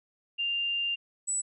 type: tone pair in turn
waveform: sine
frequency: 2794 / 7903 Hz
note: F7 / B8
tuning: 0 / 0 cents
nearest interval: octave + tritone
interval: 1800 cents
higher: second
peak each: -27 dBFS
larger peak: neither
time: 0.38-0.96 / 1.27-1.42 s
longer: first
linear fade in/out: 20 ms
effects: none